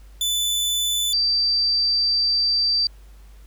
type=tone pair in turn; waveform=sawtooth / sine; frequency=3498 / 4669 Hz; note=A7 / D8; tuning=-11 / -11 cents; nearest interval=perfect fourth; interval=500 cents; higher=second; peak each=-17 dBFS; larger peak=neither; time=0.21-1.13 / 1.13-2.87 s; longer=second; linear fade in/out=2 ms; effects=added 50 Hz sine -42 dBFS peak until 3.46 s + pink hiss -57 dBFS RMS until 3.46 s